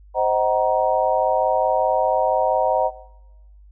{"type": "chord", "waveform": "sine", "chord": "C half-diminished seventh", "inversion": "none", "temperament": "just", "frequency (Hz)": [523.3, 627.9, 753.5, 941.9], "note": ["C5", "Eb5", "Gb5", "Bb5"], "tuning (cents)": [0, 16, 31, 18], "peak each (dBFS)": -22, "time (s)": [0.14, 2.91], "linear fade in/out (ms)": 50, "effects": ["noise-tail reverb RT60 1.0 s tail -20 dB re dry", "added 50 Hz sine -44 dBFS peak until 3.71 s"]}